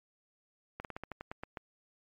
slowing click train, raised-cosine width 0.5 ms, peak -25 dBFS, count 10, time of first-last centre 0.8-1.572 s, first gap 48 ms, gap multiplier 1.14, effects MP3 64 kbps

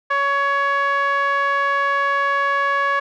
5% pulse tone with low-pass filter, 560 Hz, C#5, 18 cents sharp, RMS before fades -19 dBFS, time 0.1-3 s, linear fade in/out 10 ms, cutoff 1400 Hz, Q 7.2, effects none

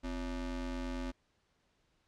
square ring-modulated tone, 151.5 Hz, D#3, 46 cents flat, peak -34 dBFS, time 0.03-1.12 s, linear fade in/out 20 ms, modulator 107 Hz, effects pink hiss -75 dBFS RMS until 2.07 s + low-pass 6000 Hz 12 dB/octave

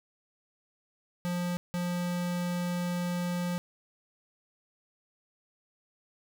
square tone bursts at uneven times, 176.4 Hz, F3, 18 cents sharp, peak -30 dBFS, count 2, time 1.25-1.57 / 1.74-3.58 s, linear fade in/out 0 ms, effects none

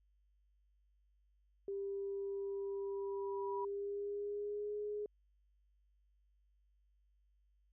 sine tone with pitch glide, 396.2 to 416.9 Hz, G4 to G#4, +18 to +7 cents, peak -38 dBFS, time 1.68-5.06 s, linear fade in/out 2 ms, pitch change +89 cents, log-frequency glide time 3.42-4.75 s
sine tone with exponential growth, 974 Hz, B5, 24 cents flat, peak -39 dBFS, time 1.71-3.65 s, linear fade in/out 5 ms, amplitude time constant 420 ms
effects added 50 Hz sine -70 dBFS peak until 7.72 s

